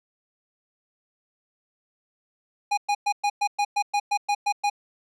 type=tone bursts; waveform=square; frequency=820 Hz; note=G#5; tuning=22 cents flat; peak=-21 dBFS; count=12; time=2.71-4.7 s; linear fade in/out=10 ms; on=65 ms; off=110 ms; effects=low-pass 7000 Hz 12 dB/octave